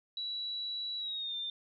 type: tone with pitch glide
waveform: sine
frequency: 3922 to 3596 Hz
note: B7 to A7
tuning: -13 to +37 cents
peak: -35 dBFS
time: 0.17-1.5 s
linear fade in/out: 2 ms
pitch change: -150 cents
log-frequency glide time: 0.98-1.36 s
effects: none